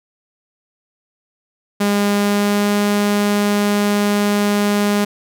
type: tone with pitch glide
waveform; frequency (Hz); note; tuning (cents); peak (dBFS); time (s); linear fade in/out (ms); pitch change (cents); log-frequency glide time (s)
sawtooth; 203.6 to 205.3; G#3 to G#3; -34 to -20; -10; 1.8-5.05; 10; +14; 2.18-2.76
effects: none